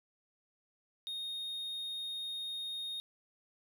triangle tone, 3708 Hz, A#7, 10 cents flat, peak -36 dBFS, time 1.07-3 s, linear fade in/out 0 ms, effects none

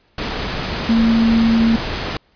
sine tone in noise, 227.6 Hz, A#3, 41 cents flat, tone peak -11 dBFS, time 0.89-1.76 s, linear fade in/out 2 ms, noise pink, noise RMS -23 dBFS, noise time 0.18-2.17 s, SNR +9 dB, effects pink hiss -58 dBFS RMS until 2.35 s + resampled to 11025 Hz

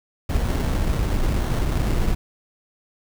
brown noise with sample-and-hold, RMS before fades -21 dBFS, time 0.29-2.15 s, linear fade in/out 5 ms, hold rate 2450 Hz, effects none

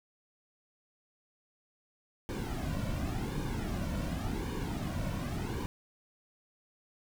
brown noise with flanger, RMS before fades -35 dBFS, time 2.29-5.66 s, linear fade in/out 0 ms, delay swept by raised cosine 1.5 to 2.46 ms, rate 0.9 Hz, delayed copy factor -0.7, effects none

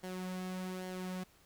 sawtooth tone with flanger, 184.4 Hz, F#3, 6 cents flat, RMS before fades -41 dBFS, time 0.03-1.24 s, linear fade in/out 10 ms, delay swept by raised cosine 0.79 to 3.39 ms, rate 1.2 Hz, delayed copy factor -0.5, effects pink hiss -65 dBFS RMS until 1.45 s

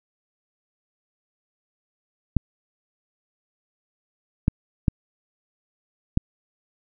clicks, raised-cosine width 5 ms, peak -5 dBFS, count 4, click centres 2.367 / 4.481 / 4.882 / 6.174 s, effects none

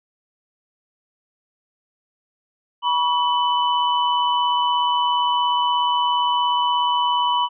sine tone cluster, 972 / 1129 / 2994 Hz, B5 / C#6 / F#7, -28 / +31 / +20 cents, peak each -18 / -25 / -24 dBFS, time 2.82-7.49 s, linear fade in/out 50 ms, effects none

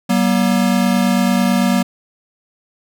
square tone pair together, 190.1 / 239.1 Hz, F#3 / A#3, +47 / +44 cents, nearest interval major third, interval 397 cents, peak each -16 dBFS, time 0.09-1.83 s, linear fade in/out 10 ms, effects none

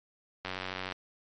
click train, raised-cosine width 0.3 ms, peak -19 dBFS, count 45, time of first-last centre 0.45-0.922 s, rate 93.2 Hz, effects MP3 48 kbps

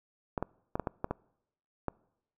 clicks, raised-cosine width 1 ms, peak -17 dBFS, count 8, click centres 0.378 / 0.426 / 0.755 / 0.797 / 0.872 / 1.044 / 1.11 / 1.883 s, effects noise-tail reverb RT60 0.8 s tail -25 dB re dry

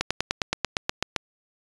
slowing click train, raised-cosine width 0.2 ms, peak -5 dBFS, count 11, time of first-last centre 0.01-1.163 s, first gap 96 ms, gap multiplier 1.04, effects resampled to 22050 Hz

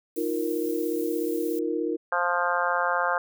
sine chord, Eb suspended second, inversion none, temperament equal with one note detuned, 312.4 / 349.2 / 466.2 Hz, Eb4 / F4 / Bb4, +7 / 0 / 0 cents, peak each -29 dBFS, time 0.16-1.97 s, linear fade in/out 20 ms
violet noise, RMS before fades -41 dBFS, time 0.16-1.59 s, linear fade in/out 0 ms
harmonic tone, 175.7 Hz, F3, 11 cents sharp, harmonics 3 / 4 / 5 / 6 / 7 / 8 / 9, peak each -30 / -30 / -30 / -30 / -30 / -30 / -30 dBFS, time 2.12-3.18 s, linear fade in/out 2 ms
effects none

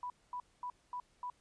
sine tone bursts, 987.8 Hz, B5, in tune, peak -38 dBFS, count 5, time 0.03-1.3 s, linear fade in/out 2 ms, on 70 ms, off 230 ms, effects pink hiss -71 dBFS RMS until 1.4 s + resampled to 22050 Hz

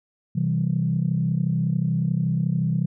sine chord, C major, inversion none, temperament equal, 130.81 / 164.81 / 196 Hz, C3 / E3 / G3, 0 / 0 / 0 cents, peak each -24 / -22 / -27 dBFS, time 0.35-2.86 s, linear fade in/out 10 ms, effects tanh soft clip ceiling -11 dBFS

